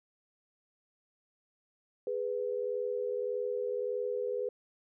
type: tone pair together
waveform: sine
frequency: 413.4 / 495.1 Hz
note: G#4 / B4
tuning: -8 / +4 cents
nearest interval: minor third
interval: 312 cents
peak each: -35 / -33 dBFS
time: 2.07-4.49 s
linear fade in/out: 2 ms
effects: none